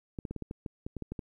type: clicks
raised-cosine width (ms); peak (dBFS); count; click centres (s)
3; -24; 12; 0.188 / 0.252 / 0.31 / 0.363 / 0.423 / 0.511 / 0.662 / 0.865 / 0.967 / 1.023 / 1.12 / 1.192
effects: 11-bit